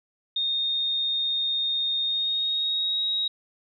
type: tone with pitch glide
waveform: sine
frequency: 3682 to 3799 Hz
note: A#7 to A#7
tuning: -22 to +32 cents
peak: -23 dBFS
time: 0.36-3.28 s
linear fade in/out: 5 ms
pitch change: +54 cents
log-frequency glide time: 2.02-3.02 s
effects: none